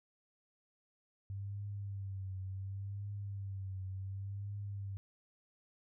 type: tone with vibrato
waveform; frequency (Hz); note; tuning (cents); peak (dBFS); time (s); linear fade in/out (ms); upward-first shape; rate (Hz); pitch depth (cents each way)
sine; 98; G2; 0; -39; 1.3-4.97; 0; triangle; 0.69; 69
effects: none